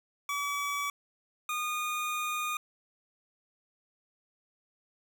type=tone pair in turn; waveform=25% pulse; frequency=1143 / 1225.3 Hz; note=D6 / D#6; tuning=-47 / -27 cents; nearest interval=minor second; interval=120 cents; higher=second; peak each=-27 dBFS; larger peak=neither; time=0.29-0.9 / 1.49-2.57 s; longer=second; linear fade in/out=2 ms; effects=none